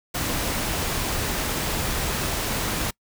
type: noise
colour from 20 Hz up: pink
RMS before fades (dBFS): -26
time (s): 0.14-2.91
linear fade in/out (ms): 10
effects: noise-tail reverb RT60 0.1 s tail -25 dB re dry